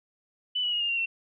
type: tone with pitch steps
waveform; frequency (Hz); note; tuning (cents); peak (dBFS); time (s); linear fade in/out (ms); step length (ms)
sine; 2990 / 2932 / 2875 / 2819 / 2764 / 2710; F#7 / F#7 / F7 / F7 / F7 / E7; +17 / -16 / +50 / +16 / -19 / +47; -25; 0.55-1.06; 10; 85
effects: none